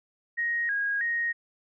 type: tone with pitch steps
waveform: sine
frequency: 1876 / 1639 / 1870 Hz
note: A#6 / G#6 / A#6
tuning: +11 / -23 / +5 cents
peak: -25 dBFS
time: 0.37-1.33 s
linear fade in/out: 20 ms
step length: 320 ms
effects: none